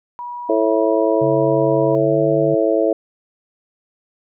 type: tone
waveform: sine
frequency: 968 Hz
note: B5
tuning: 35 cents flat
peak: -26 dBFS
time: 0.19-1.95 s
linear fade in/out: 0 ms
type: harmonic tone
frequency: 110 Hz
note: A2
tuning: in tune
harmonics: 3 / 4 / 5 / 6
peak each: -19 / -19 / -19 / -19 dBFS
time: 0.49-2.93 s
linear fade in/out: 5 ms
type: tone with pitch glide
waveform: sine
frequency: 138.59 to 146.75 Hz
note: C#3 to D3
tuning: 0 to -1 cents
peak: -22 dBFS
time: 1.21-2.55 s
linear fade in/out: 10 ms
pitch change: +99 cents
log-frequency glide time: 1.94-2.19 s
effects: none